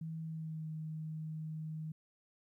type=tone with pitch glide; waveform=sine; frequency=161.1 to 156.88 Hz; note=E3 to D#3; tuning=-39 to +15 cents; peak=-39 dBFS; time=0.01-1.92 s; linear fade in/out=5 ms; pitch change=-46 cents; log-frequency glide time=0.21-0.69 s; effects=13-bit